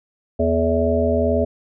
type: harmonic tone with a mistuned harmonic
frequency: 81.8 Hz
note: E2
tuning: 13 cents flat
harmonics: 1 / 3 / 5 / 7 / 8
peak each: -22 / -22 / -22 / -22 / -22 dBFS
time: 0.39-1.45 s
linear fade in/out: 10 ms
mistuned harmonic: 5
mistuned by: +54 cents
effects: none